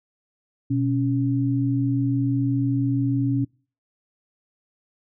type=tone pair together; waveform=sine; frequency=123.47 / 277.5 Hz; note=B2 / C#4; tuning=0 / +2 cents; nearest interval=octave + major second; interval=1402 cents; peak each=-22 dBFS; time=0.7-3.45 s; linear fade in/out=10 ms; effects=noise-tail reverb RT60 0.4 s tail -26 dB re dry